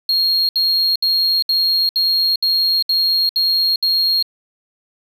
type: tone bursts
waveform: triangle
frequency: 4258 Hz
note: C8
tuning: 30 cents sharp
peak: -12 dBFS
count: 9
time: 0.09-4.226 s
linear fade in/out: 2 ms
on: 400 ms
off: 67 ms
effects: none